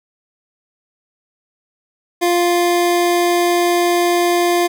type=tone; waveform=25% pulse; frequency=349.2 Hz; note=F4; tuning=in tune; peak=-9 dBFS; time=2.21-4.68 s; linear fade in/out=20 ms; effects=none